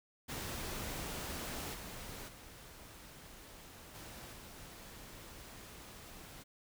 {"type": "noise with level steps", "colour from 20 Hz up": "pink", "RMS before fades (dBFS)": [-42, -47, -54, -50, -52], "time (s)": [0.28, 6.44], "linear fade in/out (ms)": 20, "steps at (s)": [1.73, 2.27, 3.94, 4.32], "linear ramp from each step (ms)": 20, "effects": []}